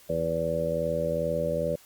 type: harmonic tone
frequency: 82.41 Hz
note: E2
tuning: in tune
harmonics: 1 / 2 / 3 / 4 / 5 / 6 / 7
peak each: -40 / -33 / -39 / -40 / -40 / -30 / -28 dBFS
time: 0.09-1.76 s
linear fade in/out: 10 ms
effects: white hiss -55 dBFS RMS until 1.85 s + Opus 48 kbps